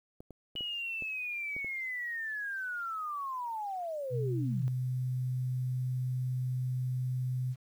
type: clicks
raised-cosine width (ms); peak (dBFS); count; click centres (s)
2; -33; 7; 0.205 / 0.307 / 0.554 / 0.608 / 1.023 / 1.565 / 1.646
type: linear sweep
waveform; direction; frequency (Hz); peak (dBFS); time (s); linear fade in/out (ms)
sine; down; 2944 to 115.1; -34; 0.56-4.68; 0
type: tone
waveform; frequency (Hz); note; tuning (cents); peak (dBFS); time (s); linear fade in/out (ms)
sine; 127.2; C3; -48; -30; 4.1-7.56; 50
effects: 10-bit